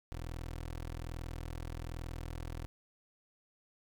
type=tone; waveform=20% pulse; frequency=41.2 Hz; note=E1; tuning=in tune; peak=-35 dBFS; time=0.12-2.66 s; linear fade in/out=0 ms; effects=none